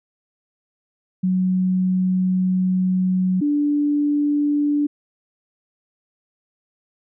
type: tone pair in turn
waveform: sine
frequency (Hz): 185 / 292.2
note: F#3 / D4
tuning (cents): 0 / -9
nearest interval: minor sixth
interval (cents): 791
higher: second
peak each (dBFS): -16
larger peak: neither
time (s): 1.23-3.41 / 3.41-4.87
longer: first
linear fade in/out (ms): 10
effects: none